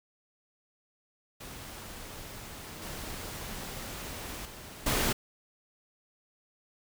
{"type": "noise with level steps", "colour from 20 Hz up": "pink", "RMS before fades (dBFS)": [-44, -40, -46, -28], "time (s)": [1.4, 5.13], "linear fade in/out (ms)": 10, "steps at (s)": [2.82, 4.45, 4.86], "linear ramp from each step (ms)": 5, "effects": []}